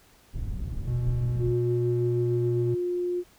pink low-pass noise, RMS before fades -32 dBFS, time 0.33-1.55 s, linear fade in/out 20 ms, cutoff 130 Hz, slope 12 dB/octave
triangle tone, 121.5 Hz, B2, 28 cents flat, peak -23 dBFS, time 0.87-2.75 s, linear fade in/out 10 ms
sine tone with pitch glide, 358.6 to 355.1 Hz, F4 to F4, +46 to +29 cents, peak -25 dBFS, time 1.39-3.24 s, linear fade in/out 50 ms, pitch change -17 cents, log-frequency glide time 1.93-2.82 s
effects pink hiss -58 dBFS RMS until 3.38 s

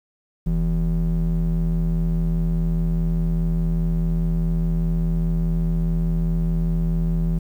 triangle ring-modulated tone, 103.83 Hz, G#2, in tune, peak -13 dBFS, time 0.46-7.39 s, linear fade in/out 10 ms, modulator 61.4 Hz, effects 9-bit

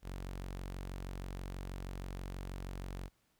sawtooth tone, 46.25 Hz, F#1, in tune, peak -37 dBFS, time 0.02-3.1 s, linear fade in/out 50 ms, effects pink hiss -75 dBFS RMS until 3.39 s

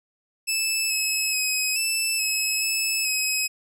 15% pulse tone with pitch steps, 2626 / 2578 / 2535 / 2643 / 2574 / 2605 / 2546 Hz, E7 / E7 / D#7 / E7 / E7 / E7 / D#7, -7 / -39 / +32 / +4 / -42 / -21 / +39 cents, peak -15 dBFS, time 0.47-3.48 s, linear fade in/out 20 ms, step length 430 ms, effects none

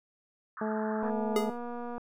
white band-pass noise, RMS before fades -43 dBFS, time 0.57-1.1 s, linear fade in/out 2 ms, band 1000 to 1700 Hz, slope 96 dB/octave
harmonic tone, 216.5 Hz, A3, 28 cents flat, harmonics 1 / 2 / 3 / 4, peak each -32 / -35 / -37 / -38 dBFS, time 0.61-1.5 s, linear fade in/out 5 ms
click train, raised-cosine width 1 ms, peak -27 dBFS, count 229, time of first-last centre 1.03-1.98 s, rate 240 Hz
square tone with exponential decay, 415.3 Hz, G#4, in tune, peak -24 dBFS, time 1.36-1.58 s, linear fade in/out 2 ms, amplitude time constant 46 ms
effects none

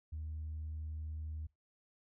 sine tone, 77.78 Hz, D#2, in tune, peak -38 dBFS, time 0.12-1.47 s, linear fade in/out 10 ms, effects noise-tail reverb RT60 0.2 s tail -25 dB re dry + tanh soft clip ceiling -36 dBFS

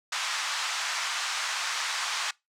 pink band-pass noise, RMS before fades -31 dBFS, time 0.12-2.31 s, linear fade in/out 5 ms, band 980 to 7300 Hz, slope 24 dB/octave, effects noise-tail reverb RT60 0.2 s tail -23 dB re dry

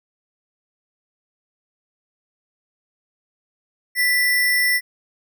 sine tone with sample-and-hold, 1975.5 Hz, B6, in tune, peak -15 dBFS, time 3.95-4.81 s, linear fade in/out 50 ms, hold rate 7350 Hz, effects none

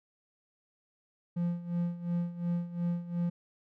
triangle tone with tremolo, 173.2 Hz, F3, 14 cents flat, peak -25 dBFS, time 1.36-3.3 s, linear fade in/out 10 ms, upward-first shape sine, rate 2.8 Hz, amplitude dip 80%, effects none

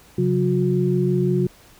sine tone cluster, 136.6 / 182.4 / 361.2 Hz, C#3 / F#3 / F#4, -25 / -24 / -42 cents, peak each -21 dBFS, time 0.18-1.47 s, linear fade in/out 5 ms, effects pink hiss -50 dBFS RMS until 1.79 s

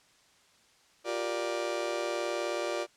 35% pulse chord, G minor seventh, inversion third, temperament just, 352.8 / 392 / 470.4 / 588 Hz, F4 / G4 / Bb4 / D5, +18 / 0 / +16 / +2 cents, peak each -34 / -38 / -37 / -32 dBFS, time 1.04-2.87 s, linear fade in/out 50 ms, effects white hiss -63 dBFS RMS until 2.96 s + low-pass 7000 Hz 12 dB/octave

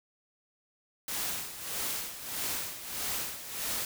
white noise with tremolo, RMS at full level -33 dBFS, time 1.08-3.85 s, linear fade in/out 2 ms, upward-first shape sine, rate 1.6 Hz, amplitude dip 70%, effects none

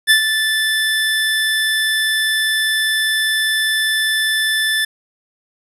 25% pulse tone with ADSR envelope, 1755 Hz, A6, 5 cents flat, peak -3 dBFS, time 0.07-4.85 s, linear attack 35 ms, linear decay 97 ms, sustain -8 dB, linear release 6 ms, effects resampled to 32000 Hz + 7-bit

